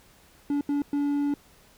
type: tone bursts at uneven times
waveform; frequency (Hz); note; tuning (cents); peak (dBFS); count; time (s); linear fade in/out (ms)
triangle; 287; D4; -40; -21; 3; 0.5-0.61 / 0.69-0.82 / 0.93-1.34; 2
effects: pink hiss -57 dBFS RMS until 1.77 s